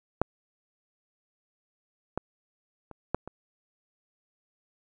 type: clicks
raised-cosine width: 1 ms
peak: -8 / -15 / -29 / -11 / -25 dBFS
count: 5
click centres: 0.216 / 2.176 / 2.913 / 3.146 / 3.276 s
effects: none